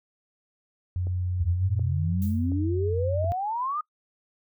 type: tone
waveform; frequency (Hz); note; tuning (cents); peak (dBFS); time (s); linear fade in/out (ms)
sine; 90.4; F#2; -40; -25; 0.96-3.32; 0
type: click train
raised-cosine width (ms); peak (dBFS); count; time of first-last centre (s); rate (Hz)
2; -28; 4; 1.07-3.244; 1.38
type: exponential sweep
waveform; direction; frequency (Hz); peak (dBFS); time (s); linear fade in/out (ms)
sine; up; 73.42 to 1255; -26; 1.4-3.81; 5
type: noise with exponential decay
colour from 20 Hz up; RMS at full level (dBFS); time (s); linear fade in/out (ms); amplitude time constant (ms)
violet; -40; 2.22-2.52; 1; 65
effects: noise-tail reverb RT60 0.1 s tail -22 dB re dry